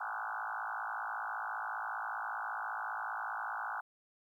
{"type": "tone with frequency modulation", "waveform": "sine", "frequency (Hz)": 1147, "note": "D6", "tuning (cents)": -41, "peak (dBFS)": -36, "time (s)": [0, 3.81], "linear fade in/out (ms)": 10, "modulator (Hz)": 54.8, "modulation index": 7.1, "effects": ["12-bit"]}